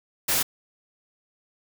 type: noise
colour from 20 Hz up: white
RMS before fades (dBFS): -23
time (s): 0.28-0.43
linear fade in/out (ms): 10
effects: none